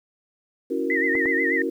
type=chord; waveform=sine; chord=F# dominant seventh; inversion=second; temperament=equal; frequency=277.2 / 329.6 / 370 / 466.2 Hz; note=C#4 / E4 / F#4 / A#4; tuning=0 / 0 / 0 / 0 cents; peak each=-28 dBFS; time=0.7-1.7 s; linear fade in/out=10 ms
type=tone with vibrato; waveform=sine; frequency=1938 Hz; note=B6; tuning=33 cents flat; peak=-21 dBFS; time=0.9-1.62 s; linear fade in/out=2 ms; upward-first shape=sine; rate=8.2 Hz; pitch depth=110 cents each way
type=clicks; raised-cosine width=1 ms; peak=-20 dBFS; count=2; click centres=1.153 / 1.257 s
effects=9-bit

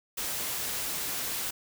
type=noise; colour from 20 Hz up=white; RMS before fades=-33 dBFS; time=0.17-1.51 s; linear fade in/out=10 ms; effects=none

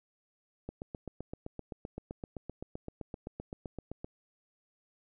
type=click train; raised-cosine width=2 ms; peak=-26 dBFS; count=27; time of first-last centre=0.69-4.045 s; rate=7.75 Hz; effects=none

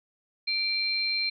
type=tone pair together; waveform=sine; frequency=2349 / 4157 Hz; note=D7 / C8; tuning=0 / -12 cents; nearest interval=minor seventh; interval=988 cents; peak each=-29 / -27 dBFS; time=0.47-1.3 s; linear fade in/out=10 ms; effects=none

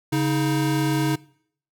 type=tone pair together; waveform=square; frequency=140.2 / 314.7 Hz; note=C#3 / D#4; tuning=+20 / +20 cents; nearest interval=octave + major second; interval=1400 cents; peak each=-23 / -23 dBFS; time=0.12-1.16 s; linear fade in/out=10 ms; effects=noise-tail reverb RT60 0.6 s tail -22 dB re dry

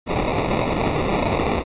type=noise with sample-and-hold; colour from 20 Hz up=white; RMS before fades=-21 dBFS; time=0.06-1.64 s; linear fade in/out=50 ms; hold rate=1575 Hz; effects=resampled to 8000 Hz

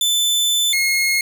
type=tone pair in turn; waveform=sawtooth; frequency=3520 / 2157 Hz; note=A7 / C#7; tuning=0 / -48 cents; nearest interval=minor sixth; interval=848 cents; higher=first; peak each=-12 dBFS; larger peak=neither; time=0.01-0.73 / 0.73-1.21 s; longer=first; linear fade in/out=2 ms; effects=none

